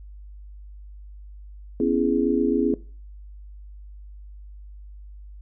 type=chord; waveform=sine; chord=C# minor seventh; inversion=third; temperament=just; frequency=249.5 / 277.2 / 332.6 / 415.8 Hz; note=B3 / C#4 / E4 / G#4; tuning=+18 / 0 / +16 / +2 cents; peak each=-24 dBFS; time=1.8-2.74 s; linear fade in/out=2 ms; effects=noise-tail reverb RT60 0.4 s tail -20 dB re dry + added 50 Hz sine -39 dBFS peak until 5.41 s